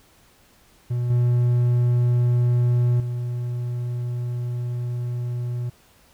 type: tone with level steps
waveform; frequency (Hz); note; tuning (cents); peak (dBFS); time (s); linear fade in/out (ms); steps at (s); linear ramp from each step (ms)
triangle; 121.6; B2; -26; -19 / -14 / -22; 0.9-5.7; 10; 1.1 / 3; 2
effects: pink hiss -56 dBFS RMS until 6.13 s